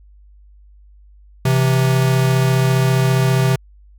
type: tone pair together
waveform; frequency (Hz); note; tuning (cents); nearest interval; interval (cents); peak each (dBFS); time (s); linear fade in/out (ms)
square; 130.81 / 165.69; C3 / E3; 0 / +9; major third; 409; -14 / -21; 1.45-3.56; 5
effects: added 50 Hz sine -43 dBFS peak until 3.98 s